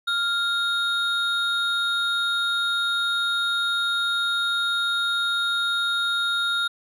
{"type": "tone pair together", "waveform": "triangle", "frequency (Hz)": [1396.9, 3729], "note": ["F6", "A#7"], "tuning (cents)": [0, 0], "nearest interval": "octave + perfect fourth", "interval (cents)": 1700, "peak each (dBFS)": [-22, -23], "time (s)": [0.07, 6.68], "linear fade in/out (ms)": 10, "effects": []}